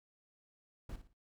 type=noise with echo; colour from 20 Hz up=brown; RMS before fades=-43 dBFS; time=0.89-0.96 s; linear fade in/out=5 ms; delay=58 ms; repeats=3; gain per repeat=-10 dB; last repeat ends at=1.134 s; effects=noise-tail reverb RT60 0.1 s tail -24 dB re dry